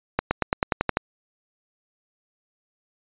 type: accelerating click train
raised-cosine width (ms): 0.5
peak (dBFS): -5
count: 9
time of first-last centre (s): 0.19-0.971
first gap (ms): 120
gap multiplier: 0.94
effects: resampled to 8000 Hz